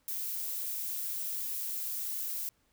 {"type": "noise", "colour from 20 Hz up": "violet", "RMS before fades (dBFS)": -36, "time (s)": [0.08, 2.49], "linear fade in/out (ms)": 0, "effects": ["pink hiss -72 dBFS RMS until 2.72 s"]}